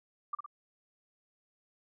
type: tone with echo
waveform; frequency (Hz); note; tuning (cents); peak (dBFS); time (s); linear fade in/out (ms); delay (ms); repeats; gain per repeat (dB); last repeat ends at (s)
sine; 1180; D6; +8; -31; 0.33-0.35; 5; 56; 2; -5; 0.462
effects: none